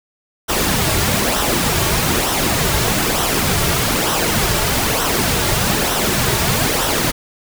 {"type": "noise with flanger", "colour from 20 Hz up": "pink", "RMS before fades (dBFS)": -17, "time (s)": [0.48, 7.12], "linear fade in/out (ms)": 20, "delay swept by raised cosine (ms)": [0.43, 4.03], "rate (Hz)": 1.1, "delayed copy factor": -0.55, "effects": []}